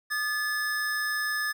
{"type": "tone pair together", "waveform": "square", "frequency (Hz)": [1219.8, 1725], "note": ["D#6", "A6"], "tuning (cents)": [-35, -35], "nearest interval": "tritone", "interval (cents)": 600, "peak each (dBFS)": [-37, -28], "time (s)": [0.1, 1.53], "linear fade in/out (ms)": 20, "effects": []}